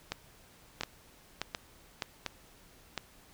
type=two click trains; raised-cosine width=0.2 ms; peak=-15 / -16 dBFS; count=3 / 5; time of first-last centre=0.81-2.022 / 0.12-2.977 s; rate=1.65 / 1.4 Hz; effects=pink hiss -59 dBFS RMS until 3.33 s